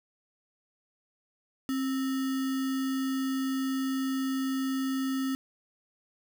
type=tone with sample-and-hold; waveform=sine; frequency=266 Hz; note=C4; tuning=29 cents sharp; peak=-27 dBFS; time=1.69-5.35 s; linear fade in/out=0 ms; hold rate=1575 Hz; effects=none